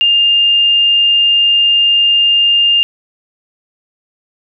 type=tone; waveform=sine; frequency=2809 Hz; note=F7; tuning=9 cents sharp; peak=-7 dBFS; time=0.01-2.83 s; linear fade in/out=0 ms; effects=none